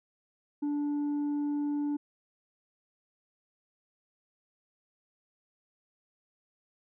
sine tone with tanh clipping, 291.5 Hz, D4, 13 cents flat, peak -29 dBFS, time 0.62-1.97 s, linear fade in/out 10 ms, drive 3 dB, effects none

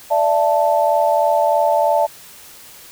sine chord, D suspended second, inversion none, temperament equal with one note detuned, 587.3 / 670.4 / 880 Hz, D5 / E5 / A5, 0 / +29 / 0 cents, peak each -17 dBFS, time 0.1-2.07 s, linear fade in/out 20 ms, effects white hiss -41 dBFS RMS until 2.91 s

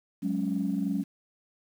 sine chord, F# suspended second, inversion none, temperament just, 185 / 208.1 / 277.5 Hz, F#3 / G#3 / C#4, 0 / +4 / +2 cents, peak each -30 dBFS, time 0.22-1.04 s, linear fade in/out 20 ms, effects tanh soft clip ceiling -18 dBFS + 9-bit

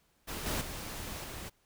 pink noise with level steps, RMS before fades -39 / -34 / -41 / -43 dBFS, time 0.27-1.5 s, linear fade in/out 20 ms, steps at 0.46 / 0.61 / 1.24 s, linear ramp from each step 2 ms, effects pink hiss -71 dBFS RMS until 1.65 s

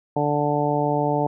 harmonic tone, 146.83 Hz, D3, in tune, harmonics 1 / 2 / 3 / 4 / 5 / 6, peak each -26 / -26 / -26 / -26 / -26 / -26 dBFS, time 0.16-1.27 s, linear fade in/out 5 ms, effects none

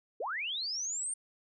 sine linear sweep, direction up, 381.1 to 8920 Hz, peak -33 dBFS, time 0.2-1.14 s, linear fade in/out 5 ms, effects none

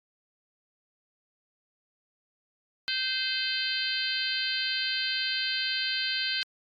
harmonic tone, 518 Hz, C5, 17 cents flat, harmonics 3 / 4 / 5 / 6 / 7 / 8 / 9, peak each -34 / -39 / -36 / -33 / -39 / -33 / -35 dBFS, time 2.88-6.43 s, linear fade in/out 0 ms, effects AAC 48 kbps

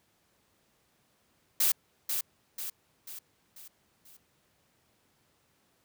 blue noise with echo, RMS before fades -25 dBFS, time 1.6-1.72 s, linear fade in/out 5 ms, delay 490 ms, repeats 5, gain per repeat -6 dB, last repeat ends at 4.17 s, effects pink hiss -70 dBFS RMS until 5.84 s + high-pass 80 Hz 12 dB/octave

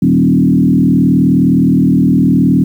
sine tone with frequency modulation, 220 Hz, A3, in tune, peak -6 dBFS, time 0.02-2.64 s, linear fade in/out 5 ms, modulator 39.3 Hz, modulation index 1.9, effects 7-bit

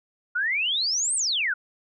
sine exponential two-way sweep, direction up then down, 1396.9 to 9010 to 1396.9 Hz, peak -22 dBFS, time 0.35-1.54 s, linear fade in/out 10 ms, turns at 1.15 s, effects none

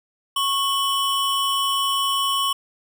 square tone pair together, 1100 / 3005 Hz, C#6 / F#7, -14 / +26 cents, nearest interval octave + perfect fourth, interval 1740 cents, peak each -23 dBFS, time 0.36-2.53 s, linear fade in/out 5 ms, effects none

